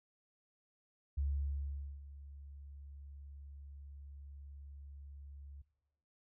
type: tone with ADSR envelope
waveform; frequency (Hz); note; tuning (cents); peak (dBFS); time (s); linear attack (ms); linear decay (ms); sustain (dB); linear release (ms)
sine; 70.4; C#2; +27; -32; 1.17-5.62; 11; 820; -17; 8
effects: noise-tail reverb RT60 1.0 s tail -18 dB re dry